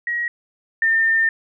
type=tone pair in turn; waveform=sine; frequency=1900 / 1806.4 Hz; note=A#6 / A6; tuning=+33 / +45 cents; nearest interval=minor second; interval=88 cents; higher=first; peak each=-20 / -14 dBFS; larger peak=second; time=0.07-0.28 / 0.82-1.29 s; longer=second; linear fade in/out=2 ms; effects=none